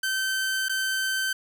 sawtooth tone with dropouts, 1544 Hz, G6, 27 cents flat, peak -21 dBFS, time 0.03-1.33 s, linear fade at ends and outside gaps 5 ms, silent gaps 0.685-0.694 s, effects none

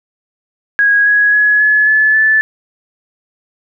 sine tone with pitch steps, 1649 / 1668.2 / 1687.5 / 1707.2 / 1727 / 1747.1 Hz, G#6 / G#6 / G#6 / G#6 / A6 / A6, -13 / +7 / +27 / +47 / -33 / -13 cents, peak -7 dBFS, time 0.79-2.41 s, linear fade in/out 0 ms, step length 270 ms, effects none

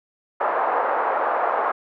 pink band-pass noise, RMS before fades -22 dBFS, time 0.4-1.72 s, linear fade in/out 10 ms, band 550 to 1300 Hz, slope 24 dB/octave, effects none

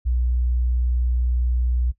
sine tone, 61.1 Hz, B1, 18 cents flat, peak -18 dBFS, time 0.05-1.92 s, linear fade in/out 20 ms, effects noise-tail reverb RT60 0.1 s tail -17 dB re dry

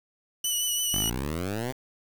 15% pulse tone with vibrato, 2960 Hz, F#7, in tune, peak -18 dBFS, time 0.44-1.1 s, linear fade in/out 5 ms, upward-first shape triangle, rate 6 Hz, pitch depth 28 cents each way
10% pulse exponential sweep, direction up, 46.25 to 134.3 Hz, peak -22 dBFS, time 0.92-1.73 s, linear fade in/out 20 ms
effects 7-bit

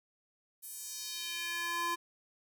square tone with high-pass filter sweep, 343 Hz, F4, 31 cents flat, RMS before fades -38 dBFS, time 0.62-1.96 s, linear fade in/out 20 ms, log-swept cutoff 11000 to 810 Hz, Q 1.6, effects none

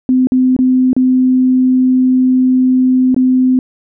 sine tone with dropouts, 256.2 Hz, C4, 36 cents flat, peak -7 dBFS, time 0.09-3.59 s, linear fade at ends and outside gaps 1 ms, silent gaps 0.271-0.32 / 0.565-0.589 / 0.931-0.965 / 3.145-3.164 s, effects none

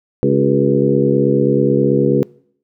harmonic tone with a mistuned harmonic, 69.3 Hz, C#2, in tune, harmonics 2 / 3 / 4 / 5 / 6 / 7, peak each -18 / -18 / -18 / -18 / -18 / -18 dBFS, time 0.23-2.23 s, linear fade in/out 0 ms, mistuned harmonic 5, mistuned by +67 cents, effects noise-tail reverb RT60 0.6 s tail -24 dB re dry

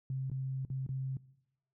sine tone with dropouts, 132.6 Hz, C3, 23 cents sharp, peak -33 dBFS, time 0.1-1.17 s, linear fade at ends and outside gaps 2 ms, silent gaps 0.3-0.315 / 0.651-0.701 / 0.865-0.89 s, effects noise-tail reverb RT60 0.8 s tail -20 dB re dry

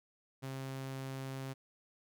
sawtooth tone, 133.7 Hz, C3, 38 cents sharp, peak -36 dBFS, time 0.42-1.54 s, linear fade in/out 20 ms, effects none

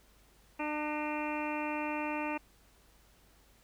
harmonic tone with a mistuned harmonic, 300 Hz, D4, 37 cents sharp, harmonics 1 / 2 / 3 / 4 / 5 / 6 / 7 / 8 / 9, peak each -37 / -41 / -38 / -45 / -48 / -48 / -50 / -42 / -43 dBFS, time 0.59-2.38 s, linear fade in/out 10 ms, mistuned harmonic 6, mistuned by +54 cents, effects added 50 Hz sine -65 dBFS peak until 3.63 s + pink hiss -65 dBFS RMS until 3.63 s

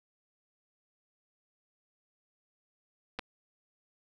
clicks, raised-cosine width 0.3 ms, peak -20 / -21 dBFS, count 2, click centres 3.189 / 3.193 s, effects none

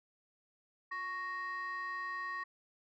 sine tone pair together, 1108.8 / 1864.7 Hz, C#6 / A#6, 0 / 0 cents, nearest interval major sixth, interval 900 cents, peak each -38 / -38 dBFS, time 0.91-2.44 s, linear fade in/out 10 ms, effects tanh soft clip ceiling -34 dBFS

